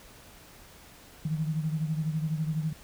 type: beating tone pair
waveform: sine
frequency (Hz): 154.9 / 166.9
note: D#3 / E3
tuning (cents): -7 / +22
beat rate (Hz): 12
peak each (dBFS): -28 / -34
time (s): 1.25-2.73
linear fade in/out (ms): 5
effects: pink hiss -52 dBFS RMS until 2.83 s